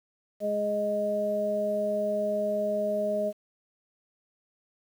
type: harmonic tone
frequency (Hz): 207.7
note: G#3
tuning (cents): 0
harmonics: 1 / 2 / 3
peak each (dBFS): -34 / -35 / -26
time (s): 0.4-3.33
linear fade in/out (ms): 50
effects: 9-bit